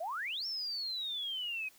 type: exponential two-way sweep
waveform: sine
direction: up then down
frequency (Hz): 613 to 5480 to 2495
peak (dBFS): -35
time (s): 0-1.69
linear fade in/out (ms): 10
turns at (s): 0.46
effects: white hiss -62 dBFS RMS until 1.78 s

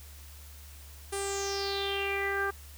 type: tone with low-pass filter sweep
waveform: sawtooth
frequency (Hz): 396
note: G4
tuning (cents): +18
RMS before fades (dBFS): -32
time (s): 1.12-2.51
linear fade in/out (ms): 10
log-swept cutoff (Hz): 9800 to 1400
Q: 6.7
effects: added 72 Hz sine -47 dBFS peak until 2.77 s + white hiss -53 dBFS RMS until 2.77 s

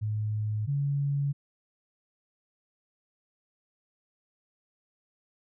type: tone pair in turn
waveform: sine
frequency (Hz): 106.8 / 141.41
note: G#2 / C#3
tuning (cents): +49 / +35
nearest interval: perfect fourth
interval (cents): 486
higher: second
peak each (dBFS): -27 / -25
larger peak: second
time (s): 0.01-0.67 / 0.67-1.33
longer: neither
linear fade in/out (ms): 20
effects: none

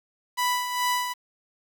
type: tone with tremolo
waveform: sawtooth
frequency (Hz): 989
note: B5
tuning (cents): +2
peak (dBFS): -18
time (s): 0.37-1.14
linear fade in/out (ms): 20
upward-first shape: sine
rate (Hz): 2.4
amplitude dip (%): 55
effects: 8-bit

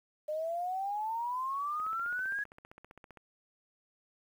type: exponential sweep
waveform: sine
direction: up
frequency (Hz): 602 to 1684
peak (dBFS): -32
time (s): 0.28-2.44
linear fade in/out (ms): 10
type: click train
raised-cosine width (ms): 0.5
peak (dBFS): -36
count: 22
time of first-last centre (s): 1.8-3.173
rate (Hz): 15.3
effects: 10-bit

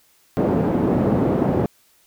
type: band-pass noise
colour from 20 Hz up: pink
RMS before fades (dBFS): -19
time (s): 0.37-1.66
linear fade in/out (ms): 0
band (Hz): 170 to 480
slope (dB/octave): 12
effects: white hiss -58 dBFS RMS until 2.06 s

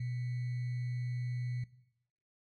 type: tone with sample-and-hold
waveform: sine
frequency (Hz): 123.1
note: B2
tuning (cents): -5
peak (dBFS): -34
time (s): 0-1.64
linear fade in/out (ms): 5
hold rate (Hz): 2100
effects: noise-tail reverb RT60 0.8 s tail -18 dB re dry + low-pass 4000 Hz 12 dB/octave

